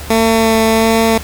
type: tone with vibrato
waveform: 15% pulse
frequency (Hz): 223.9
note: A3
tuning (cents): +30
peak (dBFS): -3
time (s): 0.1-1.18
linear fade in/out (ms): 5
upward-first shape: sine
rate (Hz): 1.4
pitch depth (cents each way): 10
effects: added 74 Hz sine -29 dBFS peak until 1.23 s + pink hiss -30 dBFS RMS until 1.23 s